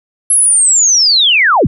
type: linear sweep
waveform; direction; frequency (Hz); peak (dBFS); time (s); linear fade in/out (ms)
sine; down; 11070 to 61.74; -6; 0.3-1.67; 5
effects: none